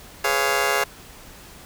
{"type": "chord", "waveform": "15% pulse", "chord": "C# dominant seventh", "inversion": "second", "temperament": "just", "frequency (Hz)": [415.8, 498.9, 554.4, 693], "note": ["G#4", "B4", "C#5", "E#5"], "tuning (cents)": [2, 17, 0, -14], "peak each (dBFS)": [-18, -21, -19, -19], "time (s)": [0.24, 0.84], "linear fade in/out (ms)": 5, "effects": ["pink hiss -44 dBFS RMS until 1.65 s"]}